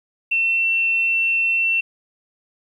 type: tone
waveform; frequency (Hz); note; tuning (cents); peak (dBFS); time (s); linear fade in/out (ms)
sine; 2699; E7; +40; -16; 0.31-1.81; 10
effects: 9-bit